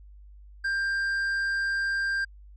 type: tone with tanh clipping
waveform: sine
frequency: 1589 Hz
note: G6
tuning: 23 cents sharp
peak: -26 dBFS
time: 0.64-2.25 s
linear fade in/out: 10 ms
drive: 6 dB
effects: added 50 Hz sine -46 dBFS peak until 2.56 s

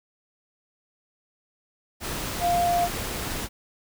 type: tone in noise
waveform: sine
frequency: 698.5 Hz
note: F5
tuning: in tune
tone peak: -20 dBFS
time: 2.4-2.89 s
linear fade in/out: 50 ms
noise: pink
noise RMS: -31 dBFS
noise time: 2-3.49 s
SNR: +8 dB
effects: none

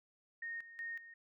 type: tone with tremolo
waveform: sine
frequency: 1850 Hz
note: A#6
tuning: 14 cents flat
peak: -40 dBFS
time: 0.42-1.14 s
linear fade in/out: 5 ms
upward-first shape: square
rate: 2.7 Hz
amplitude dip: 75%
effects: none

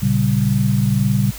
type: chord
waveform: sine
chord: G diminished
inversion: first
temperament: equal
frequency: 116.54 / 138.59 / 196 Hz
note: Bb2 / Db3 / G3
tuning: 0 / 0 / 0 cents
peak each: -18 dBFS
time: 0.02-1.31 s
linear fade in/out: 10 ms
effects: added 50 Hz sine -33 dBFS peak until 1.38 s + white hiss -35 dBFS RMS until 1.38 s

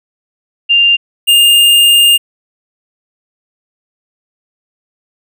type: tone pair in turn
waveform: sine / square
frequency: 2794 / 2817 Hz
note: F7 / F7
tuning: 0 / +14 cents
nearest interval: unison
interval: 14 cents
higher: second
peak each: -5 dBFS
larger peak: neither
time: 0.69-0.97 / 1.27-2.18 s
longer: second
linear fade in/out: 20 ms
effects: none

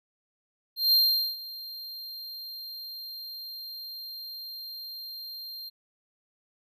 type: tone with ADSR envelope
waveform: square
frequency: 4186 Hz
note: C8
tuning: in tune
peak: -18 dBFS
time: 0.76-5.7 s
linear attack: 170 ms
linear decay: 430 ms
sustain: -20 dB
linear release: 20 ms
effects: none

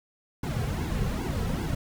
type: noise with flanger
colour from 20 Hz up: brown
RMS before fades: -29 dBFS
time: 0.43-1.75 s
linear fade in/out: 5 ms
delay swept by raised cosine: 1.6 to 3.4 ms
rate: 2.5 Hz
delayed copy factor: -1
effects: none

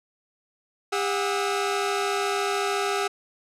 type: tone cluster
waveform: sawtooth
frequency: 400.9 / 728 / 1295 Hz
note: G4 / F#5 / E6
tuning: +39 / -28 / -31 cents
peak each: -22 / -26 / -26 dBFS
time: 0.92-3.08 s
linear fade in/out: 10 ms
effects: low-pass 9000 Hz 12 dB/octave

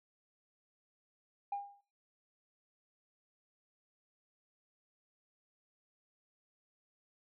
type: tone with exponential decay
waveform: sine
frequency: 806 Hz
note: G5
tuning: 48 cents sharp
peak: -31 dBFS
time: 1.52-1.81 s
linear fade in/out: 5 ms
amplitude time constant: 62 ms
effects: noise-tail reverb RT60 0.4 s tail -19 dB re dry + tanh soft clip ceiling -31 dBFS

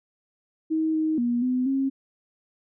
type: tone with pitch steps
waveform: sine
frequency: 317.2 / 314 / 240 / 252.9 / 270.1 Hz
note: D#4 / D#4 / B3 / B3 / C#4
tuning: +33 / +16 / -49 / +41 / -45 cents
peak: -21 dBFS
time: 0.7-1.9 s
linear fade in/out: 20 ms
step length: 240 ms
effects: none

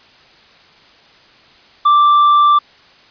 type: tone with hard clipping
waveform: sine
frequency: 1174.7 Hz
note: D6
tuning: in tune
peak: -8 dBFS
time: 1.85-2.59 s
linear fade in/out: 10 ms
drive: 3 dB
effects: white hiss -46 dBFS RMS until 3.1 s + resampled to 11025 Hz

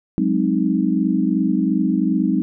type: chord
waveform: sine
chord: Ab dominant seventh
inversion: third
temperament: equal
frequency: 185 / 207.7 / 261.6 / 311.1 Hz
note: Gb3 / Ab3 / C4 / Eb4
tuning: 0 / 0 / 0 / 0 cents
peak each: -21 dBFS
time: 0.18-2.42 s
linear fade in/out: 0 ms
effects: none

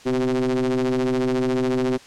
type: ring-modulated tone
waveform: square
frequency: 65.2 Hz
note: C2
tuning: 5 cents flat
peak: -17 dBFS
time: 0.05-1.98 s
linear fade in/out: 20 ms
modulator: 319 Hz
effects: white hiss -46 dBFS RMS until 2.06 s + low-pass 6000 Hz 12 dB/octave

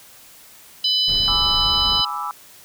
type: harmonic tone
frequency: 1000 Hz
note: B5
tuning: 21 cents sharp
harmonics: 3 / 4 / 5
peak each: -19 / -21 / -23 dBFS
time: 0.84-2.05 s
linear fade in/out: 5 ms
type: noise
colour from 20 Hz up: brown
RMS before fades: -29 dBFS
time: 1.07-2.02 s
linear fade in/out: 20 ms
type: chord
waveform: sine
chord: E dominant seventh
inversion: first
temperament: equal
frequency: 830.6 / 987.8 / 1174.7 / 1318.5 Hz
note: G#5 / B5 / D6 / E6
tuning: 0 / 0 / 0 / 0 cents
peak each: -31 / -30 / -29 / -28 dBFS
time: 1.28-2.31 s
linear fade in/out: 0 ms
effects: white hiss -46 dBFS RMS until 2.64 s

